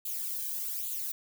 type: noise with flanger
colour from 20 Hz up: violet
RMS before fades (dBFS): -35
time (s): 0.05-1.12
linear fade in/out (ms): 5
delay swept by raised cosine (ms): 0.27 to 1.27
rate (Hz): 1.2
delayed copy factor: +0.75
effects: none